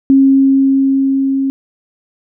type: tone with level ramp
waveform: sine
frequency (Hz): 270.5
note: C#4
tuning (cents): -42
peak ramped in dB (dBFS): -4 to -12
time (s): 0.1-1.5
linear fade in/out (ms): 0
effects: none